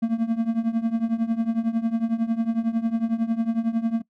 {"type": "tone with tremolo", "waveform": "triangle", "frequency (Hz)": 227.9, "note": "A#3", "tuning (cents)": -39, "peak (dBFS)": -15, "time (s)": [0.02, 4.02], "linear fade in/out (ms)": 10, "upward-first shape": "triangle", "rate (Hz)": 11, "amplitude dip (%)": 90, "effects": ["noise-tail reverb RT60 0.1 s tail -22 dB re dry"]}